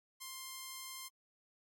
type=tone; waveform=5% pulse; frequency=1052 Hz; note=C6; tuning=9 cents sharp; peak=-33 dBFS; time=0.2-1.09 s; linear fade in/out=20 ms; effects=AAC 64 kbps